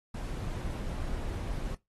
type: noise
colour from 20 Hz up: brown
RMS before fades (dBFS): -35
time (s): 0.14-1.75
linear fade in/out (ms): 5
effects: noise-tail reverb RT60 0.2 s tail -21 dB re dry + AAC 32 kbps